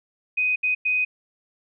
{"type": "tone bursts at uneven times", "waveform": "sine", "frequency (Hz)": 2501, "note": "D#7", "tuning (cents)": 8, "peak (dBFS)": -19, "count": 3, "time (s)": [[0.37, 0.56], [0.63, 0.75], [0.85, 1.05]], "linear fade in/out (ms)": 10, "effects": []}